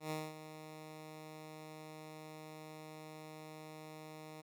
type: tone with ADSR envelope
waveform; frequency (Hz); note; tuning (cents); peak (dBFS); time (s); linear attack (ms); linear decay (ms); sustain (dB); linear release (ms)
10% pulse; 155.56; D#3; 0; -29; 0-4.42; 110; 220; -12; 18
effects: none